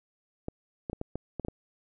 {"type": "clicks", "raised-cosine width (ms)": 2, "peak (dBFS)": -20, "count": 8, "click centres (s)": [0.484, 0.898, 0.931, 1.014, 1.156, 1.397, 1.449, 1.484], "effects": []}